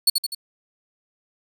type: tone with echo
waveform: sawtooth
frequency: 4401 Hz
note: C#8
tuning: 13 cents flat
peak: -10 dBFS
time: 0.07-0.1 s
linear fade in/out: 5 ms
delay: 83 ms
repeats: 3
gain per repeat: -5 dB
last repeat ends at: 0.349 s
effects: none